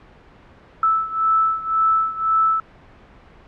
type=beating tone pair; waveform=sine; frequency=1313 / 1314.9 Hz; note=E6 / E6; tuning=-7 / -5 cents; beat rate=1.9 Hz; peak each=-17 / -20 dBFS; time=0.83-2.6 s; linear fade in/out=2 ms; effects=pink hiss -47 dBFS RMS until 3.47 s + low-pass 2000 Hz 12 dB/octave